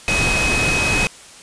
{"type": "tone in noise", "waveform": "sine", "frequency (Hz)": 2533, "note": "D#7", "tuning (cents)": 30, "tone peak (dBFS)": -18, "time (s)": [0.08, 1.07], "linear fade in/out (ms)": 0, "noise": "pink", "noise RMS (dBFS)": -20, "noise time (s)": [0.08, 1.07], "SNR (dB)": -1, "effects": ["white hiss -41 dBFS RMS until 1.42 s", "resampled to 22050 Hz"]}